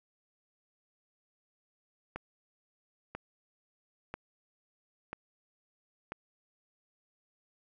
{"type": "click train", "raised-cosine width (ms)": 0.5, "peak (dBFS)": -23, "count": 5, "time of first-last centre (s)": [2.16, 6.12], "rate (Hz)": 1.01, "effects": []}